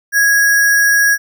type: tone with sample-and-hold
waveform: sine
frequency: 1657 Hz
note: G#6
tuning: 4 cents flat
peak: -8 dBFS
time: 0.12-1.18 s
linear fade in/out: 50 ms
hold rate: 7350 Hz
effects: none